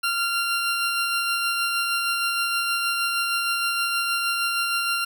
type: tone with tremolo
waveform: 20% pulse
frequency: 1383 Hz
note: F6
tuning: 17 cents flat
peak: -16 dBFS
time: 0.03-5.05 s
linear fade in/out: 10 ms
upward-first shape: sine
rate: 6.4 Hz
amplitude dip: 25%
effects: none